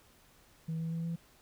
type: tone with pitch steps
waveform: sine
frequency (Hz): 161.9 / 163.78 / 165.68 / 167.61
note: E3 / E3 / E3 / E3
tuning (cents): -31 / -11 / +9 / +29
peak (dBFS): -31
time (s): 0.68-1.16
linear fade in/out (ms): 10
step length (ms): 120
effects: tanh soft clip ceiling -31 dBFS + pink hiss -63 dBFS RMS until 1.41 s